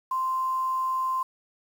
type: tone with quantisation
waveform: sine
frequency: 1042 Hz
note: C6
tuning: 7 cents flat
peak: -24 dBFS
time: 0.11-1.23 s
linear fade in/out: 5 ms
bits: 8
effects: none